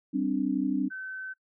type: chord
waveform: sine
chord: G suspended fourth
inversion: none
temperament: equal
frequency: 196 / 261.6 / 293.7 Hz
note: G3 / C4 / D4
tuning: 0 / 0 / 0 cents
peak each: -32 / -28 / -28 dBFS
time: 0.13-0.89 s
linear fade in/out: 20 ms
type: tone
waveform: sine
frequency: 1529 Hz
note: G6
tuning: 44 cents flat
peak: -35 dBFS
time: 0.9-1.34 s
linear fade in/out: 20 ms
effects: noise-tail reverb RT60 0.1 s tail -20 dB re dry